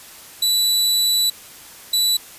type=tone pair in turn; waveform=sawtooth; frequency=3955 / 3955 Hz; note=B7 / B7; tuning=+2 / +2 cents; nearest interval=unison; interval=0 cents; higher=neither; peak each=-12 dBFS; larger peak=neither; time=0.42-1.3 / 1.93-2.17 s; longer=first; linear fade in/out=5 ms; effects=white hiss -41 dBFS RMS until 2.38 s + resampled to 32000 Hz